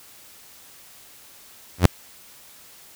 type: tone with exponential growth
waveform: sawtooth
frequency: 88.9 Hz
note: F2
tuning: 31 cents sharp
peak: -3 dBFS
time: 1.78-1.86 s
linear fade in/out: 5 ms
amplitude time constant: 17 ms
effects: white hiss -48 dBFS RMS until 2.95 s